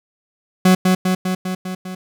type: tone with echo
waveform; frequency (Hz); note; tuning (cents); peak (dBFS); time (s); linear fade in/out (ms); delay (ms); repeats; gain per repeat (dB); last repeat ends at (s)
40% pulse; 185; F#3; 0; -8; 0.65-0.75; 5; 200; 6; -3; 1.95
effects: none